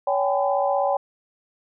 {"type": "tone cluster", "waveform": "sine", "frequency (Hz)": [563, 777, 833, 1012], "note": ["C#5", "G5", "G#5", "B5"], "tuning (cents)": [27, -16, 5, 42], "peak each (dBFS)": [-22, -23, -28, -29], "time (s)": [0.07, 0.97], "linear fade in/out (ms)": 5, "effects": []}